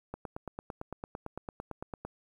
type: click train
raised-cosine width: 1 ms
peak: -24 dBFS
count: 18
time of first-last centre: 0.14-2.05 s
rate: 8.9 Hz
effects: 10-bit